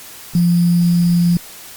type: tone with sample-and-hold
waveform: sine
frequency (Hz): 173.2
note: F3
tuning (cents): -14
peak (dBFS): -10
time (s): 0.35-1.37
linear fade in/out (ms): 2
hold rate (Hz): 4900
effects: white hiss -36 dBFS RMS until 1.76 s + Opus 48 kbps